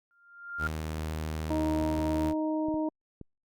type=tone with exponential growth; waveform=sine; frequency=1396.9 Hz; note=F6; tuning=in tune; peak=-26 dBFS; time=0.11-0.67 s; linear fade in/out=0 ms; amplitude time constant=120 ms
type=tone; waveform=sawtooth; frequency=78.3 Hz; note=D#2; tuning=11 cents sharp; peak=-28 dBFS; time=0.58-2.34 s; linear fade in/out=50 ms
type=harmonic tone; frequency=311.4 Hz; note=D#4; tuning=2 cents sharp; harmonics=1 / 2 / 3; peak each=-28 / -34 / -38 dBFS; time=1.5-2.89 s; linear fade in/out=5 ms
type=clicks; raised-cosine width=3 ms; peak=-29 dBFS; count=5; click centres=1.82 / 1.988 / 2.685 / 2.742 / 3.213 s
effects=Opus 48 kbps